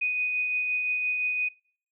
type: tone with tremolo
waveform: sine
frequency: 2489 Hz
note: D#7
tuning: in tune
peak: -23 dBFS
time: 0.01-1.49 s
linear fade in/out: 10 ms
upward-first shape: triangle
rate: 5.8 Hz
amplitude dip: 30%
effects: noise-tail reverb RT60 0.5 s tail -23 dB re dry